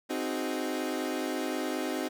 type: chord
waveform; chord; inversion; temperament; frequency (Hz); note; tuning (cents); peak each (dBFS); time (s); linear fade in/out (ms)
30% pulse; Ab dominant seventh; first; equal; 261.6 / 311.1 / 370 / 415.3; C4 / Eb4 / Gb4 / Ab4; 0 / 0 / 0 / 0; -32 / -32 / -34 / -38; 0.09-2.09; 20
effects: none